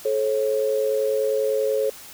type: tone pair together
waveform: sine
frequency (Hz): 431.7 / 541.9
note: A4 / C#5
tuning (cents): -33 / -39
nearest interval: major third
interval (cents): 394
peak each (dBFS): -22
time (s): 0.05-1.9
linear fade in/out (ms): 5
effects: white hiss -42 dBFS RMS until 2.13 s